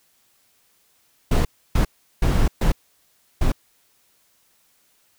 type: noise bursts at uneven times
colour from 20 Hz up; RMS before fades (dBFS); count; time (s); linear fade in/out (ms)
brown; -17; 5; 1.31-1.45 / 1.75-1.85 / 2.22-2.48 / 2.61-2.72 / 3.41-3.52; 5
effects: white hiss -62 dBFS RMS until 5.18 s